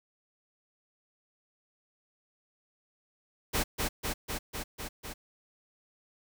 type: noise with echo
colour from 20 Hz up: pink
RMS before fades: -29 dBFS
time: 3.53-3.64 s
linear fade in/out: 20 ms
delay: 250 ms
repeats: 6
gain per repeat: -2 dB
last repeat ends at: 5.14 s
effects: none